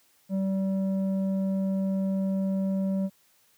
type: tone with low-pass filter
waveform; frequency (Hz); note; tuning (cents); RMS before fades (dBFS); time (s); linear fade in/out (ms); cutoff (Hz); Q
square; 192.6; G3; -30; -27; 0.29-3.1; 50; 420; 3.8
effects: white hiss -64 dBFS RMS until 3.57 s + high-pass 60 Hz 12 dB/octave